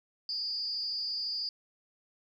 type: tone with amplitude modulation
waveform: sine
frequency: 4789 Hz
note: D8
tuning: 33 cents sharp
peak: -28 dBFS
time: 0.29-1.49 s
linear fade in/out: 2 ms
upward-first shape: sine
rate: 268 Hz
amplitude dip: 85%
effects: 11-bit